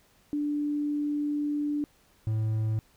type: tone pair in turn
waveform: sine / triangle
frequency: 293.7 / 109.51 Hz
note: D4 / A2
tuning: 0 / -8 cents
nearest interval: octave + perfect fourth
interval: 1708 cents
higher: first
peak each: -26 / -23 dBFS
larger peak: second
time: 0.33-1.84 / 2.27-2.79 s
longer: first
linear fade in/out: 0 ms
effects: pink hiss -63 dBFS RMS until 2.96 s